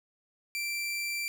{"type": "tone", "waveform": "sawtooth", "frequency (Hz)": 2349, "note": "D7", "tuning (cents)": 0, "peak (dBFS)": -28, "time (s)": [0.55, 1.28], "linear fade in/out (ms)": 0, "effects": []}